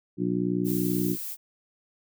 harmonic tone, 60.2 Hz, B1, 44 cents flat, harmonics 2 / 3 / 4 / 5 / 6, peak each -35 / -28 / -34 / -28 / -31 dBFS, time 0.17-1.17 s, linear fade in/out 50 ms
violet noise, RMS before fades -35 dBFS, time 0.64-1.37 s, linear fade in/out 50 ms
effects none

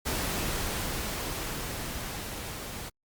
pink noise with level ramp, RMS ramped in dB -30 to -39 dBFS, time 0.05-2.9 s, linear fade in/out 20 ms, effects Opus 48 kbps

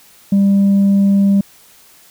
sine tone with tanh clipping, 198.2 Hz, G3, 19 cents sharp, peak -9 dBFS, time 0.32-1.41 s, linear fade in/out 5 ms, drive 1 dB, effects white hiss -46 dBFS RMS until 2.1 s

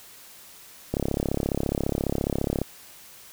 click train, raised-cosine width 2 ms, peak -11 dBFS, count 59, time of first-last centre 0.94-2.616 s, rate 34.6 Hz, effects white hiss -48 dBFS RMS until 3.32 s

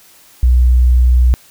sine tone, 61.74 Hz, B1, in tune, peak -6 dBFS, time 0.43-1.34 s, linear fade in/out 0 ms, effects white hiss -45 dBFS RMS until 1.5 s

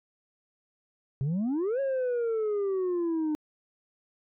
sine exponential two-way sweep, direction up then down, 128.3 to 554.4 to 301 Hz, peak -23 dBFS, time 1.21-3.35 s, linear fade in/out 0 ms, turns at 1.8 s, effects tanh soft clip ceiling -25 dBFS

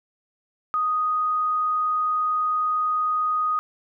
sine tone, 1244.5 Hz, D#6, in tune, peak -20 dBFS, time 0.74-3.59 s, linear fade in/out 0 ms, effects none

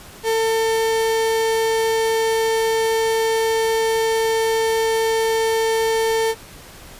35% pulse tone, 448.1 Hz, A4, 32 cents sharp, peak -15 dBFS, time 0.23-6.35 s, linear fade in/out 50 ms, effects pink hiss -41 dBFS RMS until 6.99 s + resampled to 32000 Hz

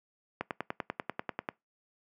click train, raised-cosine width 0.5 ms, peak -17 dBFS, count 12, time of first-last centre 0.41-1.488 s, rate 10.2 Hz, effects noise-tail reverb RT60 0.2 s tail -23 dB re dry + high-pass 150 Hz 12 dB/octave

